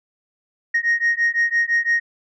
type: beating tone pair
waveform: sine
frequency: 1864.7 / 1870.6 Hz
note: A#6 / A#6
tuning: 0 / +6 cents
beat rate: 5.9 Hz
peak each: -18 dBFS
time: 0.74-2 s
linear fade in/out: 10 ms
effects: tanh soft clip ceiling -12 dBFS